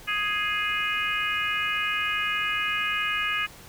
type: harmonic tone with a mistuned harmonic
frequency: 415.3 Hz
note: G#4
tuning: in tune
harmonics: 3 / 4 / 5 / 6 / 7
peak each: -31 / -30 / -32 / -29 / -32 dBFS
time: 0.07-3.47 s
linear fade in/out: 20 ms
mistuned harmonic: 5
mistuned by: +23 cents
effects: pink hiss -47 dBFS RMS until 3.68 s